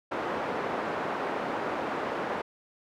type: band-pass noise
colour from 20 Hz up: pink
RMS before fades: -32 dBFS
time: 0.11-2.42 s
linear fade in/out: 10 ms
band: 360 to 1300 Hz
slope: 12 dB/octave
effects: none